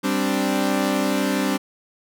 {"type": "chord", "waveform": "sawtooth", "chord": "G suspended fourth", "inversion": "none", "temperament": "equal", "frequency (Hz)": [196, 261.6, 293.7], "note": ["G3", "C4", "D4"], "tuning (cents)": [0, 0, 0], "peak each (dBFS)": -20, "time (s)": [0.03, 1.58], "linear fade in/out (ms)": 20, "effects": []}